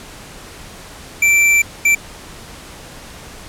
square tone bursts at uneven times, 2341 Hz, D7, 6 cents flat, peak -10 dBFS, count 2, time 1.22-1.62 / 1.85-1.95 s, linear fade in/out 5 ms, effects pink hiss -36 dBFS RMS until 3.48 s + low-pass 11000 Hz 12 dB/octave

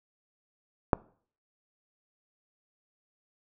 click, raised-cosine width 1 ms, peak -6 dBFS, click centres 0.932 s, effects noise-tail reverb RT60 0.5 s tail -23 dB re dry

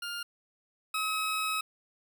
20% pulse tone pair in turn, 1407 / 1278.6 Hz, F6 / D#6, +12 / +47 cents, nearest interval major second, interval 165 cents, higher first, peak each -30 / -24 dBFS, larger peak second, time 0.02-0.23 / 0.94-1.61 s, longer second, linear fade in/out 5 ms, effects none

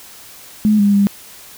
sine tone with pitch steps, 212.7 / 202.8 / 200.5 Hz, G#3 / G#3 / G3, +42 / -41 / +39 cents, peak -9 dBFS, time 0.65-1.07 s, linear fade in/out 0 ms, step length 140 ms, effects white hiss -39 dBFS RMS until 1.57 s

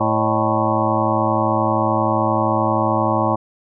harmonic tone with a mistuned harmonic, 110 Hz, A2, in tune, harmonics 1 / 2 / 3 / 5 / 6 / 7 / 8 / 9 / 10, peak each -24 / -24 / -24 / -24 / -24 / -24 / -24 / -24 / -24 dBFS, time 0-3.36 s, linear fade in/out 10 ms, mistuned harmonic 6, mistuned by -100 cents, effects none

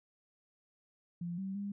sine tone with pitch steps, 173 / 192.6 / 201.3 Hz, F3 / G3 / G3, -16 / -30 / +46 cents, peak -36 dBFS, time 1.21-1.72 s, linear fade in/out 5 ms, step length 170 ms, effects none

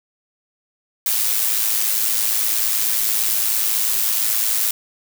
blue noise with amplitude modulation, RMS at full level -17 dBFS, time 1.06-4.71 s, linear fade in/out 2 ms, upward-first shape sine, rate 109 Hz, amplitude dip 50%, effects none

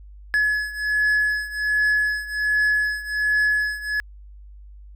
triangle beating tone pair, 1700 / 1701.3 Hz, G#6 / G#6, +40 / +41 cents, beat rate 1.3 Hz, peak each -19 / -22 dBFS, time 0.34-4 s, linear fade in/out 0 ms, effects added 50 Hz sine -40 dBFS peak until 4.95 s

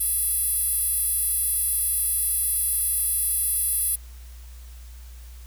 10% pulse tone with high-pass filter, 673 Hz, E5, 36 cents sharp, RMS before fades -24 dBFS, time 0-3.96 s, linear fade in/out 10 ms, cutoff 11000 Hz, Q 5.1, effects added 60 Hz sine -39 dBFS peak until 5.46 s + white hiss -53 dBFS RMS until 5.46 s

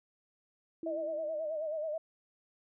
sine tone with exponential decay, 329.6 Hz, E4, in tune, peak -36 dBFS, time 0.83-1.85 s, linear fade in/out 2 ms, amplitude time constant 220 ms
sine tone with vibrato, 622.3 Hz, D#5, in tune, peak -33 dBFS, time 0.86-1.98 s, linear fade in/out 5 ms, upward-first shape sine, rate 9.3 Hz, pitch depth 79 cents each way
effects none

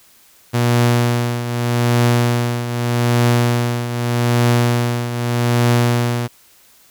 sawtooth tone with tremolo, 120 Hz, B2, 49 cents flat, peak -7 dBFS, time 0.53-6.28 s, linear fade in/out 20 ms, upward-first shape triangle, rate 0.82 Hz, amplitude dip 70%, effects white hiss -50 dBFS RMS until 6.9 s

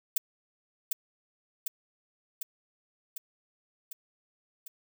violet noise with echo, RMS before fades -25 dBFS, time 0.16-0.18 s, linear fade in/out 5 ms, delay 750 ms, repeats 6, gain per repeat -3 dB, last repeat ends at 4.68 s, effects none

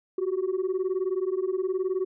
sine beating tone pair, 365.3 / 384.3 Hz, F#4 / G4, -22 / -34 cents, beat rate 19 Hz, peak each -26 dBFS, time 0.18-2.05 s, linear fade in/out 5 ms, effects tanh soft clip ceiling -21 dBFS

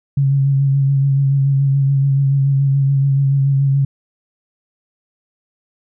sine tone with vibrato, 137.7 Hz, C#3, 11 cents flat, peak -11 dBFS, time 0.17-3.85 s, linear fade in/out 5 ms, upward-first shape sine, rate 7 Hz, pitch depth 26 cents each way, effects none

